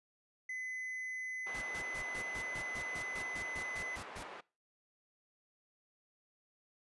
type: tone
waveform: triangle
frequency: 2025 Hz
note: B6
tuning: 43 cents sharp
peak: -37 dBFS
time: 0.49-3.96 s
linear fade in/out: 5 ms
type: band-pass noise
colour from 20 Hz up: pink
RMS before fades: -49 dBFS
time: 1.46-4.41 s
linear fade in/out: 10 ms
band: 550 to 1900 Hz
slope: 12 dB/octave
type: noise bursts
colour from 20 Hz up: pink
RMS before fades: -47 dBFS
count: 14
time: 1.54-4.234 s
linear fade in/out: 10 ms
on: 81 ms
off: 120 ms
effects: noise-tail reverb RT60 0.3 s tail -21 dB re dry + resampled to 24000 Hz